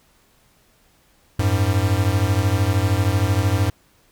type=beating tone pair; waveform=square; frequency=92.5 / 105.5 Hz; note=F#2 / G#2; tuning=0 / +28 cents; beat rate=13 Hz; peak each=-20 dBFS; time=1.39-3.7 s; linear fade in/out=5 ms; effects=pink hiss -58 dBFS RMS until 4.11 s